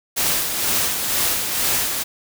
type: noise with tremolo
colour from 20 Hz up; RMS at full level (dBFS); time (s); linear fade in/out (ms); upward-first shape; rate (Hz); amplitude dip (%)
white; -19; 0.16-2.04; 20; sine; 2.1; 45
effects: none